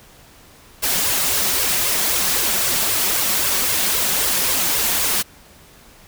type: noise with flanger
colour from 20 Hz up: white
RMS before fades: -19 dBFS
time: 0.82-5.23 s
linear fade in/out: 20 ms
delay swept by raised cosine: 1.8 to 5.5 ms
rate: 3.8 Hz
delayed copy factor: +0.7
effects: pink hiss -47 dBFS RMS until 6.07 s